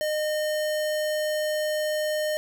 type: tone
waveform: square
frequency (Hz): 611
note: D#5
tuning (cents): -32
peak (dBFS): -25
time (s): 0.01-2.37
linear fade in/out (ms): 0
effects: none